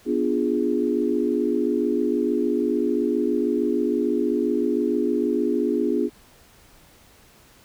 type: chord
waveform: sine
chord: B diminished seventh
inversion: none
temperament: equal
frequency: 246.9 / 293.7 / 349.2 / 415.3 Hz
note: B3 / D4 / F4 / Ab4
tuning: 0 / 0 / 0 / 0 cents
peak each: -25 dBFS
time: 0.05-6.1 s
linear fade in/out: 50 ms
effects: pink hiss -53 dBFS RMS until 7.64 s